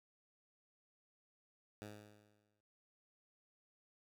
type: tone with exponential decay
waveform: 10% pulse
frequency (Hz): 105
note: G#2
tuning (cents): +19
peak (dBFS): -38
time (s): 1.82-2.61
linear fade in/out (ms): 0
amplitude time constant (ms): 170
effects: noise-tail reverb RT60 0.4 s tail -23 dB re dry